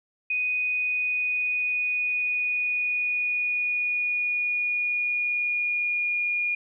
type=tone with pitch glide; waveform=sine; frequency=2489 to 2432 Hz; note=D#7 to D#7; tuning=0 to -40 cents; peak=-23 dBFS; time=0.3-6.55 s; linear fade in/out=5 ms; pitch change=-40 cents; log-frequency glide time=0.53-6.17 s; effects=none